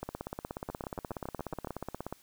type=two click trains; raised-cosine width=1 ms; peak=-22 / -23 dBFS; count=36 / 8; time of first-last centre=0.03-2.126 / 0.7-1.672 s; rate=16.7 / 7.2 Hz; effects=white hiss -62 dBFS RMS until 2.22 s